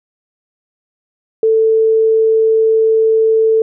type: tone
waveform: sine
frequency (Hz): 443.6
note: A4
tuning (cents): +14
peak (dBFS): -8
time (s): 1.43-3.62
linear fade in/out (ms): 2
effects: none